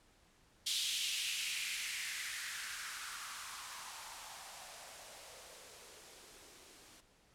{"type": "noise with band-pass filter sweep", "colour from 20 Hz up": "violet", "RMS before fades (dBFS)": -43, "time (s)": [0.66, 7.01], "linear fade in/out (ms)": 10, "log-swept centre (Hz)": [3500, 280], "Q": 3, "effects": ["pink hiss -68 dBFS RMS until 7.34 s", "low-pass 10000 Hz 12 dB/octave"]}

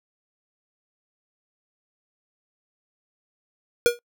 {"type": "tone with exponential decay", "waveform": "square", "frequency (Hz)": 478.5, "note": "A#4", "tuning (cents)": 45, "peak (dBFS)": -11, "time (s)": [3.86, 3.99], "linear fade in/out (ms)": 0, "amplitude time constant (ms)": 27, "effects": ["noise-tail reverb RT60 0.1 s tail -24 dB re dry"]}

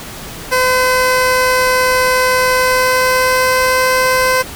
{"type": "tone with pitch glide", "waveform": "15% pulse", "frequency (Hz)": [510, 513.8], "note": ["C5", "C5"], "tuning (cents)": [-44, -32], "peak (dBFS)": -4, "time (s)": [0.51, 4.43], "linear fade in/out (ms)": 20, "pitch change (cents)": 12, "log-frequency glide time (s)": [2.57, 3.83], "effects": ["pink hiss -29 dBFS RMS until 4.55 s"]}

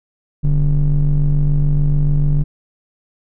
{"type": "ring-modulated tone", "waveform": "triangle", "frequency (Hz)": 61.74, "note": "B1", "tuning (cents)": 0, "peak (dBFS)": -6, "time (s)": [0.43, 2.44], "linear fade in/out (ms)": 20, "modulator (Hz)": 85.2, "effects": []}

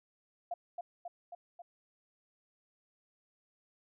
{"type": "tone with echo", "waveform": "sine", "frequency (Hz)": 698.5, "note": "F5", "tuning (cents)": 0, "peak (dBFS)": -34, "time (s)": [0.51, 0.54], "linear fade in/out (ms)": 5, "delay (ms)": 270, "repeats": 4, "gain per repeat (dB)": -3, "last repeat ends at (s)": 1.62, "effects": []}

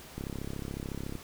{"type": "click train", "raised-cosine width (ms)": 3, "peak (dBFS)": -24, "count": 34, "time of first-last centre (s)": [0.18, 1.153], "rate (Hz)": 33.9, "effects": ["pink hiss -49 dBFS RMS until 1.23 s"]}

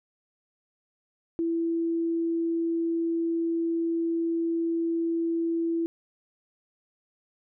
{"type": "tone", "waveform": "sine", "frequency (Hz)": 332.8, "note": "E4", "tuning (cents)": 17, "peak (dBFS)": -24, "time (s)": [1.39, 5.86], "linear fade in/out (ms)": 0, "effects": []}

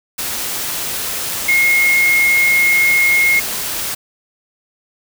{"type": "tone in noise", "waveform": "sine", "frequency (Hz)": 2153, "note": "C7", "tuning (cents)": 49, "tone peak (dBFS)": -10, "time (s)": [1.48, 3.4], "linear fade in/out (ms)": 10, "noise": "white", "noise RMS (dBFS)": -22, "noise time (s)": [0.18, 3.95], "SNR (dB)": 9, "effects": []}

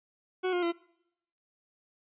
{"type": "tone with pitch steps", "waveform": "40% pulse", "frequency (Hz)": [370, 354.9, 340.5], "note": ["F#4", "F4", "F4"], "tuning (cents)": [0, 28, -44], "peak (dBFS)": -26, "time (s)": [0.43, 0.724], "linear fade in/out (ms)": 20, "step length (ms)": 98, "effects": ["noise-tail reverb RT60 0.8 s tail -24 dB re dry", "resampled to 8000 Hz"]}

